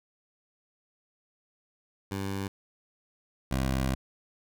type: tone pair in turn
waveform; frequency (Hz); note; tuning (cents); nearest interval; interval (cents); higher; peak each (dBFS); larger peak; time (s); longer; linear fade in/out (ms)
15% pulse; 97.9 / 65.78; G2 / C2; -2 / +10; perfect fifth; 688; first; -25 / -20; second; 2.11-2.48 / 3.51-3.95; second; 5
effects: none